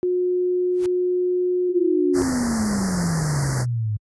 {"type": "tone", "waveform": "sine", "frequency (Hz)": 361, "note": "F#4", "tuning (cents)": -43, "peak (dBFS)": -18, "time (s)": [0.03, 2.22], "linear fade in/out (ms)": 0}
{"type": "noise with exponential growth", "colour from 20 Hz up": "pink", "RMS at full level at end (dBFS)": -34, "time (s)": [0.71, 0.86], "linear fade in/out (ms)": 1, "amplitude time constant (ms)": 32}
{"type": "exponential sweep", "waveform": "sine", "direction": "down", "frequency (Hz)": [360.3, 103.4], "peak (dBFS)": -20, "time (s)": [1.69, 3.97], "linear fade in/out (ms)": 10}
{"type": "band-stop noise", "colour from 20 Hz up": "pink", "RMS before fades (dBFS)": -27, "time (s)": [2.13, 3.66], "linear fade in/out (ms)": 50, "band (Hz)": [2000, 4600], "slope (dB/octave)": 96}
{"effects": ["high-pass 60 Hz 12 dB/octave", "resampled to 24000 Hz"]}